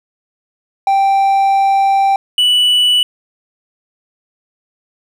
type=tone pair in turn; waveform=triangle; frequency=784 / 2960 Hz; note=G5 / F#7; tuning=0 / 0 cents; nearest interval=octave + major seventh; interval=2300 cents; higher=second; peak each=-7 dBFS; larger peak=neither; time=0.87-2.16 / 2.38-3.03 s; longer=first; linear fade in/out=2 ms; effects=none